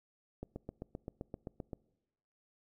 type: click train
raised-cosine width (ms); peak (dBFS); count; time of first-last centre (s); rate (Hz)
2; -28; 11; 0.43-1.732; 7.68
effects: noise-tail reverb RT60 1.0 s tail -23 dB re dry